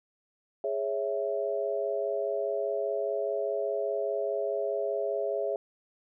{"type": "chord", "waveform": "sine", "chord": "C# minor", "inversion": "second", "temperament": "equal", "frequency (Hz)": [415.3, 554.4, 659.3], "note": ["G#4", "C#5", "E5"], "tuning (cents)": [0, 0, 0], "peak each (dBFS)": -32, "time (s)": [0.64, 5.56], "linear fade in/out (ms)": 2, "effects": []}